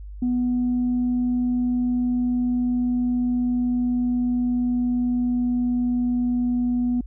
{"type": "tone with pitch glide", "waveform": "sine", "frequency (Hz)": [246.9, 244.9], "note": ["B3", "B3"], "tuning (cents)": [0, -14], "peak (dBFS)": -18, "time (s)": [0.22, 7.01], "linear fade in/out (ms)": 5, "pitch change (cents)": -14, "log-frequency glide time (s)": [1.31, 6.6], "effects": ["tanh soft clip ceiling -16 dBFS", "added 50 Hz sine -34 dBFS peak until 7.06 s"]}